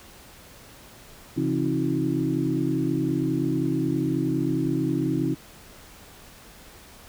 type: tone cluster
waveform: sine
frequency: 134.9 / 167.6 / 268.7 / 318.2 / 363.8 Hz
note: C#3 / E3 / C4 / D#4 / F#4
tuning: -47 / +29 / +46 / +39 / -29 cents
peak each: -29 / -30 / -27 / -26 / -33 dBFS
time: 1.36-5.35 s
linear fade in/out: 20 ms
effects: pink hiss -48 dBFS RMS until 7.08 s